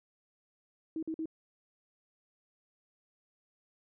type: tone bursts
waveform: sine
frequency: 320 Hz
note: D#4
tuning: 49 cents sharp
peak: -33 dBFS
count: 3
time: 0.96-1.257 s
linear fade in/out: 2 ms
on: 67 ms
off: 48 ms
effects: none

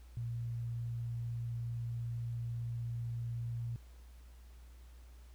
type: tone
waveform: sine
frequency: 117.7 Hz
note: A#2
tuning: 17 cents sharp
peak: -36 dBFS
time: 0.17-3.76 s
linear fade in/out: 0 ms
effects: added 60 Hz sine -52 dBFS peak until 5.34 s + pink hiss -67 dBFS RMS until 5.34 s

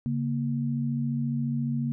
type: tone pair together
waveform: sine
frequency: 139.48 / 233.9 Hz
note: C#3 / A#3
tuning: +11 / +6 cents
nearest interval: major sixth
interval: 895 cents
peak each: -28 / -28 dBFS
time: 0.06-1.92 s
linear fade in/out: 0 ms
effects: none

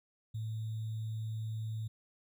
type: tone with sample-and-hold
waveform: sine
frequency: 110 Hz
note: A2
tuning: in tune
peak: -35 dBFS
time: 0.34-1.88 s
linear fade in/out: 10 ms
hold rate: 3675 Hz
effects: none

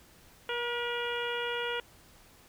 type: harmonic tone with a mistuned harmonic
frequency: 477.3 Hz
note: A#4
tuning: 41 cents sharp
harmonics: 1 / 2 / 3 / 4 / 5 / 6 / 7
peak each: -35 / -39 / -37 / -42 / -42 / -39 / -43 dBFS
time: 0.49-1.8 s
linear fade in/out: 2 ms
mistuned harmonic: 4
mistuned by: +27 cents
effects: pink hiss -58 dBFS RMS until 2.48 s

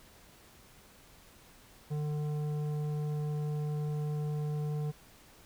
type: tone with tanh clipping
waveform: triangle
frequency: 149.6 Hz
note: D3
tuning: 32 cents sharp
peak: -33 dBFS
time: 1.9-4.92 s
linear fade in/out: 20 ms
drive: 15 dB
effects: pink hiss -58 dBFS RMS until 5.45 s

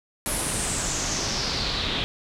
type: noise with low-pass filter sweep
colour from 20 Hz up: pink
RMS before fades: -27 dBFS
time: 0.26-2.04 s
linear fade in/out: 0 ms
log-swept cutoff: 11000 to 3400 Hz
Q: 4.8
effects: none

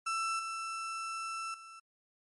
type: tone with level steps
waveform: 35% pulse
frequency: 1332 Hz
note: E6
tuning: 18 cents sharp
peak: -30 / -35 / -47 dBFS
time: 0.06-1.8 s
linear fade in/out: 10 ms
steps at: 0.39 / 1.54 s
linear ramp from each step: 2 ms
effects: MP3 48 kbps

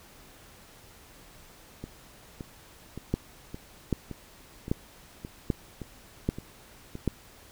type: two click trains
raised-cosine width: 3 ms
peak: -24 / -12 dBFS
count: 10 / 6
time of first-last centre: 1.84-6.954 / 3.14-7.077 s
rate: 1.76 / 1.27 Hz
effects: pink hiss -53 dBFS RMS until 7.51 s

